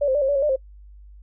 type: tone with pitch steps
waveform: sine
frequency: 575 / 524 / 586 / 536 / 573 / 547 / 598 / 530 Hz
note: D5 / C5 / D5 / C5 / D5 / C#5 / D5 / C5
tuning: -37 / +2 / -4 / +42 / -43 / -23 / +31 / +22 cents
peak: -17 dBFS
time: 0.01-0.562 s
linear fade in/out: 10 ms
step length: 69 ms
effects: noise-tail reverb RT60 0.1 s tail -25 dB re dry + added 50 Hz sine -42 dBFS peak until 1.22 s